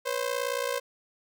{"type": "ring-modulated tone", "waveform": "sawtooth", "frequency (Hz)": 521, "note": "C5", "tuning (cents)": -7, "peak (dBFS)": -21, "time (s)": [0.05, 0.8], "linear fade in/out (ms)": 20, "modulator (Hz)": 29.2, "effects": []}